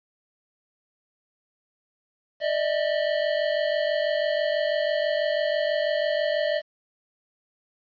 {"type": "tone pair together", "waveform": "square", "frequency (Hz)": [595.9, 642], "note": ["D5", "E5"], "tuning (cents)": [25, -46], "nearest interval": "minor second", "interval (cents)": 129, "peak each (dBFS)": [-25, -27], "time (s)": [2.4, 6.62], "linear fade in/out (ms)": 50, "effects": ["resampled to 11025 Hz", "9-bit"]}